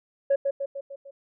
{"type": "tone with echo", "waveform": "sine", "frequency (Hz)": 554.4, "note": "C#5", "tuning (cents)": 0, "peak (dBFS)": -16, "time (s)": [0.3, 0.36], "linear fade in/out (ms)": 10, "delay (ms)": 150, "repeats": 5, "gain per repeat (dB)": -5, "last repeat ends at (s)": 1.11, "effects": ["tanh soft clip ceiling -16 dBFS"]}